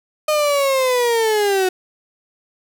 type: linear sweep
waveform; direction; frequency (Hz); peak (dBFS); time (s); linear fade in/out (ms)
35% pulse; down; 616 to 366.1; -13; 0.28-1.69; 5
effects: none